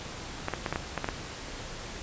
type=clicks; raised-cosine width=0.5 ms; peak=-14 dBFS; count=8; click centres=0.484 / 0.537 / 0.662 / 0.726 / 0.759 / 0.977 / 1.044 / 1.088 s; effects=pink hiss -40 dBFS RMS until 2.02 s + resampled to 16000 Hz